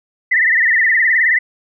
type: tone with vibrato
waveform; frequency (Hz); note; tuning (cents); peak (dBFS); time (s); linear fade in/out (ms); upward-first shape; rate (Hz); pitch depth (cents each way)
sine; 1903; A#6; +35; -10; 0.31-1.39; 10; sine; 19; 120
effects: none